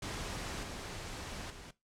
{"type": "noise with level steps", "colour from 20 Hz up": "pink", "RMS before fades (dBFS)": [-40, -43, -50], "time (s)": [0.02, 1.71], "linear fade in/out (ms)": 5, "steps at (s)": [0.63, 1.5], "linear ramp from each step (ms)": 2, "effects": ["noise-tail reverb RT60 0.2 s tail -18 dB re dry", "low-pass 8000 Hz 12 dB/octave"]}